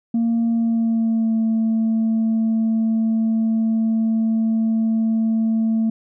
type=tone with pitch glide; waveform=sine; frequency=230.7 to 223.4 Hz; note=A#3 to A3; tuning=-18 to +27 cents; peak=-14 dBFS; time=0.14-5.9 s; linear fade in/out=5 ms; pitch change=-55 cents; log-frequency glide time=0.49-1.36 s; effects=tanh soft clip ceiling -14 dBFS